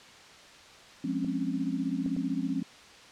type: chord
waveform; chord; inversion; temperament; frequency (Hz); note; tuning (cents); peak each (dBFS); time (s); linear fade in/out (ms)
sine; Db major seventh; first; equal with one note detuned; 176.13 / 207.7 / 261.6 / 277.2; F3 / Ab3 / C4 / Db4; +15 / 0 / 0 / 0; -35 / -36 / -32 / -33; 1.04-2.63; 5
type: clicks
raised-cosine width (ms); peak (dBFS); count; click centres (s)
2; -30; 3; 1.246 / 2.062 / 2.165
effects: white hiss -51 dBFS RMS until 3.11 s + low-pass 5000 Hz 12 dB/octave